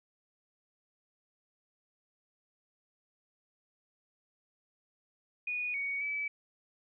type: tone with pitch steps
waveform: sine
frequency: 2464 / 2239 / 2297 Hz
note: D#7 / C#7 / D7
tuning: -17 / +17 / -39 cents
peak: -32 dBFS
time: 5.47-6.28 s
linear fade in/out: 5 ms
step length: 270 ms
effects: none